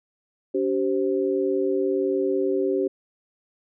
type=tone cluster; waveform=sine; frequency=284.9 / 386.2 / 524 Hz; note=C#4 / G4 / C5; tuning=+48 / -26 / +2 cents; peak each=-27 / -22 / -28 dBFS; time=0.54-2.88 s; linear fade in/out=10 ms; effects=none